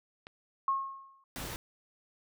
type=click; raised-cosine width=0.3 ms; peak=-29 dBFS; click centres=0.269 s
type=tone with exponential decay; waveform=sine; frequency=1084 Hz; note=C#6; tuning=39 cents flat; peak=-24 dBFS; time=0.68-1.24 s; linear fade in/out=2 ms; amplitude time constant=120 ms
type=noise; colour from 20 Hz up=pink; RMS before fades=-40 dBFS; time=1.36-1.56 s; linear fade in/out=0 ms
effects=none